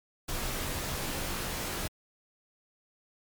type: noise with comb filter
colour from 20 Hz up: pink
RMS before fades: -34 dBFS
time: 0.28-1.88 s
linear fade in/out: 10 ms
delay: 19 ms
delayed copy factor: -0.85
effects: MP3 96 kbps